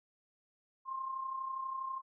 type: tone with amplitude modulation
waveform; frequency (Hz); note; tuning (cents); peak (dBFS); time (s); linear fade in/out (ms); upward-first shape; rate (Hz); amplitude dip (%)
sine; 1059; C6; +21; -34; 0.85-2.02; 50; sine; 32.3; 55
effects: none